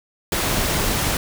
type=noise; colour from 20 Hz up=pink; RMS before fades=-21 dBFS; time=0.32-1.17 s; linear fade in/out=2 ms; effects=none